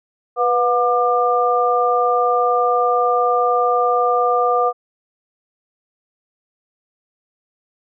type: tone cluster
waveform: sine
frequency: 492.2 / 721 / 1196 Hz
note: B4 / F#5 / D6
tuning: -6 / -45 / +31 cents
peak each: -18 dBFS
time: 0.36-4.73 s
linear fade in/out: 50 ms
effects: none